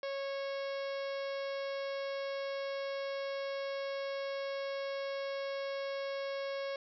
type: harmonic tone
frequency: 550 Hz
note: C#5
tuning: 14 cents flat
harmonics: 1 / 2 / 3 / 4 / 5 / 6 / 7 / 8 / 9 / 10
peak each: -36 / -47 / -49 / -49 / -55 / -53 / -56 / -56 / -57 / -57 dBFS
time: 0.03-6.76 s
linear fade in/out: 2 ms
effects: none